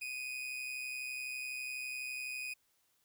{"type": "tone with amplitude modulation", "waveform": "40% pulse", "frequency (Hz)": 2489, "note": "D#7", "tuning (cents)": 0, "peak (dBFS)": -36, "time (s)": [0.01, 2.54], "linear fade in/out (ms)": 10, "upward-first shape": "sine", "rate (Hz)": 132, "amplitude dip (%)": 50, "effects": ["white hiss -75 dBFS RMS until 3.04 s"]}